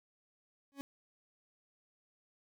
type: tone with exponential growth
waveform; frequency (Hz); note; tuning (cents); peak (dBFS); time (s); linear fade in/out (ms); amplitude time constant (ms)
40% pulse; 277.9; C#4; +4; -36; 0.72-0.81; 0; 19
effects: none